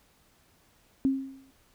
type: tone with exponential decay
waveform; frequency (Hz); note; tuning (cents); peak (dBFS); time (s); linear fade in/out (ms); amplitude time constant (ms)
sine; 268.5; C4; +45; -19; 1.05-1.51; 0; 99
effects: pink hiss -64 dBFS RMS until 1.74 s